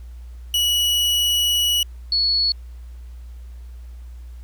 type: tone pair in turn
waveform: 40% pulse / sine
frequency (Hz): 2931 / 4392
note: F#7 / C#8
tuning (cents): -17 / -17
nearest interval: perfect fifth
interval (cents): 700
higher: second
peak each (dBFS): -16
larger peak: neither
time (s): 0.54-1.83 / 2.12-2.52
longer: first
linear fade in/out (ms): 2
effects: added 60 Hz sine -34 dBFS peak until 4.43 s + pink hiss -58 dBFS RMS until 4.43 s